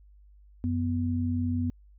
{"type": "tone pair together", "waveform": "sine", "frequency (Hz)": [92.5, 246.8], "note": ["F#2", "B3"], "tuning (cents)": [0, -1], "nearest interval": "octave + perfect fourth", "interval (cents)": 1699, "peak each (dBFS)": -28, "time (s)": [0.64, 1.7], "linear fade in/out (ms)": 0, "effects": ["added 50 Hz sine -52 dBFS peak until 1.98 s"]}